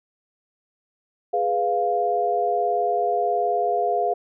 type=chord; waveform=sine; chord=F diminished; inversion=first; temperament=equal; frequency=415.3 / 493.9 / 698.5 Hz; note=Ab4 / Cb5 / F5; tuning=0 / 0 / 0 cents; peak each=-25 / -27 / -21 dBFS; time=1.33-4.14 s; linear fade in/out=10 ms; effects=none